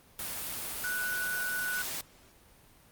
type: tone in noise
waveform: sine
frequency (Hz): 1480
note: F#6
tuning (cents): 0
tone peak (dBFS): -31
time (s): 0.84-1.82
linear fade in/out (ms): 2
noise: white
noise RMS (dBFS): -37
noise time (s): 0.19-2.01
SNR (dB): +3
effects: pink hiss -59 dBFS RMS until 2.91 s + Opus 32 kbps